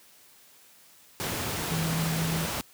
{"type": "tone in noise", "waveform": "sine", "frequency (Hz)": 162.7, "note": "E3", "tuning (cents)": -22, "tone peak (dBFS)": -27, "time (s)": [1.71, 2.45], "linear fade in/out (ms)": 0, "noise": "pink", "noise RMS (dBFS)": -31, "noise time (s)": [1.2, 2.61], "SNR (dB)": 1, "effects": ["white hiss -56 dBFS RMS until 2.73 s", "high-pass 80 Hz 12 dB/octave"]}